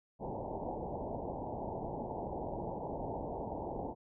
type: low-pass noise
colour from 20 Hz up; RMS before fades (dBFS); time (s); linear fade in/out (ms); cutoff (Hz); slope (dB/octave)
white; -40; 0.19-3.95; 50; 920; 96
effects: none